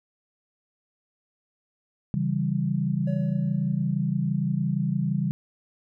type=chord; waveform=sine; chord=C# diminished; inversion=none; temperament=equal; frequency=138.59 / 164.81 / 196 Hz; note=C#3 / E3 / G3; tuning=0 / 0 / 0 cents; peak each=-27 dBFS; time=2.14-5.31 s; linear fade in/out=0 ms
type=tone with exponential decay; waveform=triangle; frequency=565 Hz; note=C#5; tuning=33 cents sharp; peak=-31 dBFS; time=3.07-4.13 s; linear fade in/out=5 ms; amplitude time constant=230 ms
effects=none